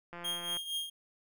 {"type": "click train", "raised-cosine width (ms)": 0.5, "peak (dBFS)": -30, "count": 77, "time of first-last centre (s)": [0.13, 0.569], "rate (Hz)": 173}
{"type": "tone with tremolo", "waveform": "45% pulse", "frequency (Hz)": 3231, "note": "G#7", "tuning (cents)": -48, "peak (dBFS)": -31, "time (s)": [0.24, 0.9], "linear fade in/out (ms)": 10, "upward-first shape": "triangle", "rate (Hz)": 4.3, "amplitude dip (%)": 75}
{"effects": []}